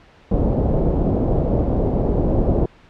pink low-pass noise, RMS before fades -18 dBFS, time 0.31-2.66 s, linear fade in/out 5 ms, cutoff 640 Hz, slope 24 dB/octave, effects pink hiss -49 dBFS RMS until 2.89 s + low-pass 3000 Hz 12 dB/octave

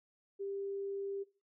sine tone, 395.9 Hz, G4, 17 cents sharp, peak -37 dBFS, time 0.39-1.24 s, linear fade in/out 20 ms, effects noise-tail reverb RT60 0.3 s tail -18 dB re dry

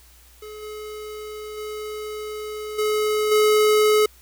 square tone with level steps, 426 Hz, G#4, 44 cents sharp, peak -36 / -33 / -30 / -20 / -15 dBFS, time 0.42-4.06 s, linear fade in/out 5 ms, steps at 0.62 / 1.57 / 2.78 / 3.31 s, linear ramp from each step 10 ms, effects added 60 Hz sine -51 dBFS peak until 4.21 s + white hiss -53 dBFS RMS until 4.21 s

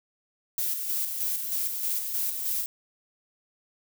violet noise with tremolo, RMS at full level -28 dBFS, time 0.58-2.66 s, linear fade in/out 2 ms, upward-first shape square, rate 3.2 Hz, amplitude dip 40%, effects none

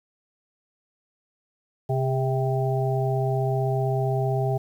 harmonic tone with a mistuned harmonic, 130.81 Hz, C3, in tune, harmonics 1 / 3 / 5 / 6, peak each -23 / -28 / -30 / -31 dBFS, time 1.89-4.58 s, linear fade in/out 10 ms, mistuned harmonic 3, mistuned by +43 cents, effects 9-bit

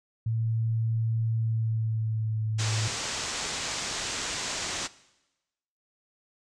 sine tone with pitch glide, 113 to 109.34 Hz, A2 to A2, +47 to -10 cents, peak -25 dBFS, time 0.26-2.88 s, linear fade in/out 5 ms, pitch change -57 cents, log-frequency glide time 1.33-2.44 s
white low-pass noise, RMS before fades -33 dBFS, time 2.58-4.88 s, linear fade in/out 20 ms, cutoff 7800 Hz, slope 48 dB/octave
effects noise-tail reverb RT60 1.0 s tail -19 dB re dry

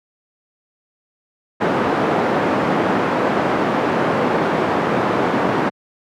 pink band-pass noise, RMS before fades -18 dBFS, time 1.6-5.7 s, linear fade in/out 20 ms, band 210 to 1300 Hz, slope 12 dB/octave, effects high-pass 100 Hz 12 dB/octave

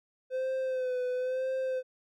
triangle tone with vibrato, 512 Hz, C5, 38 cents flat, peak -27 dBFS, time 0.3-1.83 s, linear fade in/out 50 ms, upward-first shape sine, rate 1 Hz, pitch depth 41 cents each way, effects none

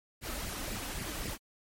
pink noise with flanger, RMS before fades -38 dBFS, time 0.21-1.38 s, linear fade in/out 50 ms, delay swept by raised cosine 0.39 to 3.99 ms, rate 3.8 Hz, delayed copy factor +0.65, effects MP3 64 kbps

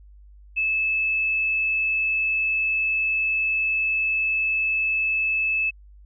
sine tone, 2610 Hz, E7, 18 cents flat, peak -20 dBFS, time 0.56-5.71 s, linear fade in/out 20 ms, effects added 50 Hz sine -45 dBFS peak until 6.05 s

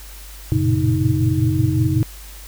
sine tone cluster, 93 / 115.2 / 120.6 / 139.2 / 313.9 Hz, F#2 / A#2 / B2 / C#3 / D#4, +9 / -20 / -41 / +8 / +15 cents, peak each -21 dBFS, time 0.52-2.03 s, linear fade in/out 0 ms, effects added 50 Hz sine -36 dBFS peak until 2.47 s + white hiss -41 dBFS RMS until 2.47 s

